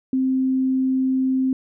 sine tone, 261.6 Hz, C4, in tune, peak -17 dBFS, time 0.13-1.53 s, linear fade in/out 2 ms, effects none

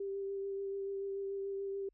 sine tone with vibrato, 393.7 Hz, G4, 8 cents sharp, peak -36 dBFS, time 0-1.89 s, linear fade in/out 5 ms, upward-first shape sine, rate 6.9 Hz, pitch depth 14 cents each way, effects added 42 Hz sine -70 dBFS peak until 1.93 s

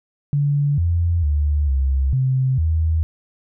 sine tone with pitch steps, 143.7 / 85.4 / 73.6 / 67.2 / 130.8 / 80.3 Hz, D3 / F2 / D2 / C2 / C3 / E2, -37 / -38 / +4 / +47 / 0 / -45 cents, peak -15 dBFS, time 0.33-3.03 s, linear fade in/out 0 ms, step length 450 ms, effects none

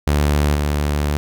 sawtooth tone with level steps, 73.42 Hz, D2, in tune, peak -10 / -13 dBFS, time 0.07-1.17 s, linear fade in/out 0 ms, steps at 0.55 s, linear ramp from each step 2 ms, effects none

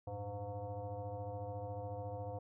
sine tone with frequency modulation, 310 Hz, D#4, 6 cents flat, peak -40 dBFS, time 0.07-2.39 s, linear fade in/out 5 ms, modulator 202 Hz, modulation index 2.3, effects none

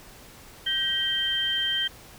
sine tone cluster, 1570 / 1895 / 3142 Hz, G6 / A#6 / G7, +2 / +28 / +3 cents, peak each -33 / -33 / -24 dBFS, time 0.66-1.88 s, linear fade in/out 10 ms, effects pink hiss -48 dBFS RMS until 2.18 s

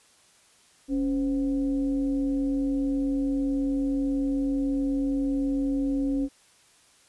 sine tone with frequency modulation, 277.2 Hz, C#4, in tune, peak -23 dBFS, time 0.88-6.29 s, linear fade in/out 50 ms, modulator 238 Hz, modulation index 0.42, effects white hiss -59 dBFS RMS until 7.08 s + resampled to 24000 Hz

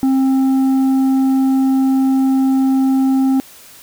triangle tone with tanh clipping, 265.8 Hz, C4, 27 cents sharp, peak -12 dBFS, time 0.03-3.4 s, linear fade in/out 0 ms, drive 10 dB, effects white hiss -41 dBFS RMS until 3.82 s

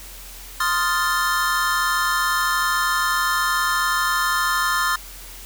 square chord, F dominant seventh, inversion second, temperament equal, 1046.5 / 1244.5 / 1396.9 / 1760 Hz, C6 / Eb6 / F6 / A6, 0 / 0 / 0 / 0 cents, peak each -25 dBFS, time 0.6-4.96 s, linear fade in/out 5 ms, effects added 43 Hz sine -40 dBFS peak until 5.45 s + white hiss -40 dBFS RMS until 5.45 s

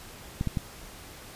clicks, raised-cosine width 5 ms, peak -15 dBFS, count 3, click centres 0.411 / 0.473 / 0.572 s, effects pink hiss -46 dBFS RMS until 1.35 s + resampled to 32000 Hz

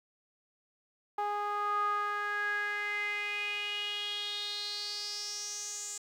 sawtooth tone with band-pass filter sweep, 412.8 Hz, G#4, 10 cents flat, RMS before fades -35 dBFS, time 1.18-5.98 s, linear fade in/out 5 ms, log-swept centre 940 to 7300 Hz, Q 6.3, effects 11-bit

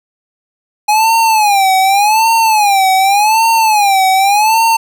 square tone with vibrato, 830.6 Hz, G#5, in tune, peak -8 dBFS, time 0.88-4.77 s, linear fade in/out 10 ms, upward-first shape sine, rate 0.86 Hz, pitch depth 160 cents each way, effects none

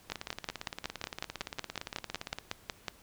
two click trains, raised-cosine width 0.2 ms, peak -20 / -16 dBFS, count 41 / 16, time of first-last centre 0.1-2.386 / 0.12-2.882 s, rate 17.5 / 5.43 Hz, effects pink hiss -59 dBFS RMS until 3.02 s

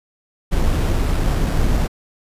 brown noise with sample-and-hold, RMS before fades -17 dBFS, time 0.51-1.88 s, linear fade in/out 20 ms, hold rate 6300 Hz, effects resampled to 32000 Hz

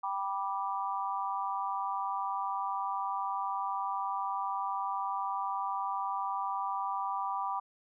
sine chord, G major, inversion none, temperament just, 784 / 980 / 1176 Hz, G5 / B5 / D6, 0 / -14 / +2 cents, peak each -36 / -35 / -36 dBFS, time 0.03-7.6 s, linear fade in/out 10 ms, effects none

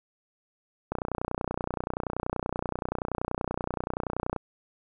click train, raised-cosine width 1 ms, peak -15 dBFS, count 106, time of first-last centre 0.92-4.363 s, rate 30.5 Hz, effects none

